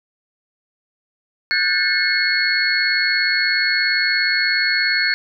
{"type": "tone cluster", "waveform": "sine", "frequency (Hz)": [1469, 1586, 1765, 2176, 4360], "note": ["F#6", "G6", "A6", "C#7", "C#8"], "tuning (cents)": [-13, 20, 5, -33, -29], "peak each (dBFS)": [-25, -23, -22, -21, -20], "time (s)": [1.51, 5.14], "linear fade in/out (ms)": 0, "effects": []}